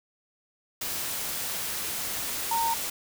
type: tone in noise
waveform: sine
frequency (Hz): 920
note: A#5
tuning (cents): -23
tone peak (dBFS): -24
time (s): 2.51-2.74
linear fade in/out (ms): 5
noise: white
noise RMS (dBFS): -32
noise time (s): 0.81-2.9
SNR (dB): +5
effects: none